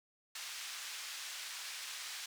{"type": "band-pass noise", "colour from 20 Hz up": "white", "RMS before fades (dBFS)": -45, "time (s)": [0.35, 2.26], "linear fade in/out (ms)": 5, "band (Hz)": [1400, 6000], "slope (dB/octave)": 12, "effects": []}